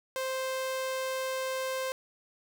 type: tone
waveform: sawtooth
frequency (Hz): 523.3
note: C5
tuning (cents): 0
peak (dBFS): -27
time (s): 0.16-1.92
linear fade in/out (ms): 0
effects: none